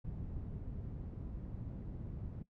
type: low-pass noise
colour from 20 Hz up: white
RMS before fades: -44 dBFS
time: 0.04-2.43 s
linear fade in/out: 10 ms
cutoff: 130 Hz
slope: 12 dB/octave
effects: noise-tail reverb RT60 0.1 s tail -17 dB re dry